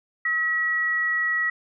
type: tone pair together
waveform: sine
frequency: 1287 / 1925.7 Hz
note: E6 / B6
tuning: -42 / -44 cents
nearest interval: perfect fifth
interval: 698 cents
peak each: -32 / -21 dBFS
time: 0.25-1.5 s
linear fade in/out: 5 ms
effects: none